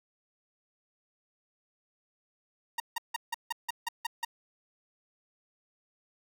sawtooth tone bursts, 932.3 Hz, A#5, in tune, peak -26 dBFS, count 9, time 2.78-4.249 s, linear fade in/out 5 ms, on 21 ms, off 160 ms, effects none

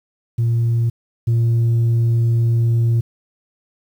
sine tone pair in turn, 116.5 / 116.05 Hz, A#2 / A#2, -1 / -7 cents, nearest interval unison, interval 6 cents, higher first, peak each -12 / -10 dBFS, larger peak second, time 0.38-0.9 / 1.27-3.01 s, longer second, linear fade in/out 10 ms, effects tanh soft clip ceiling -12 dBFS + 8-bit

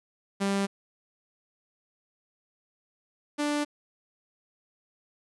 sawtooth tone pair in turn, 197.7 / 294 Hz, G3 / D4, +15 / +2 cents, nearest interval perfect fifth, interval 687 cents, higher second, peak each -21 / -22 dBFS, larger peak first, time 0.4-0.67 / 3.38-3.65 s, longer neither, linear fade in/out 20 ms, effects resampled to 24000 Hz + 10-bit

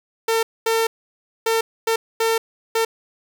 sawtooth tone bursts at uneven times, 451.9 Hz, A4, 46 cents sharp, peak -13 dBFS, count 6, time 0.28-0.43 / 0.66-0.87 / 1.46-1.61 / 1.87-1.96 / 2.2-2.38 / 2.75-2.85 s, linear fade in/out 5 ms, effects none

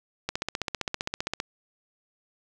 click train, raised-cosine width 0.2 ms, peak -11 dBFS, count 18, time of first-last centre 0.29-1.401 s, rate 15.3 Hz, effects none

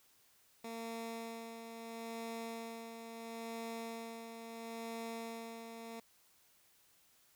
15% pulse tone with tremolo, 228.5 Hz, A#3, 34 cents flat, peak -35 dBFS, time 0.64-6 s, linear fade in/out 5 ms, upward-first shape sine, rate 0.74 Hz, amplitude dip 50%, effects white hiss -69 dBFS RMS until 7.35 s

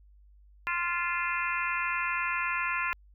harmonic tone with a mistuned harmonic, 347.8 Hz, F4, 7 cents flat, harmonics 3 / 4 / 5 / 6 / 7 / 8, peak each -33 / -34 / -35 / -36 / -36 / -37 dBFS, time 0.67-2.93 s, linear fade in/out 0 ms, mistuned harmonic 8, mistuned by -64 cents, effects added 50 Hz sine -54 dBFS peak until 3.14 s

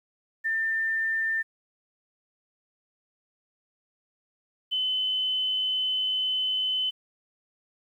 sine tone pair in turn, 1794 / 3034 Hz, A6 / F#7, +33 / +43 cents, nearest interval major sixth, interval 910 cents, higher second, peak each -24 dBFS, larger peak neither, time 0.44-1.43 / 4.71-6.91 s, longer second, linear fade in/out 20 ms, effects 10-bit

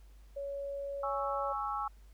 sine tone, 560 Hz, C#5, 18 cents sharp, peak -36 dBFS, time 0.36-1.53 s, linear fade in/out 10 ms
sine chord, C# minor, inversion second, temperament equal, 830.6 / 1108.7 / 1318.5 Hz, G#5 / C#6 / E6, 0 / 0 / 0 cents, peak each -37 / -38 / -37 dBFS, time 1.03-1.88 s, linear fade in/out 5 ms
effects added 50 Hz sine -53 dBFS peak until 2.13 s + pink hiss -69 dBFS RMS until 2.13 s

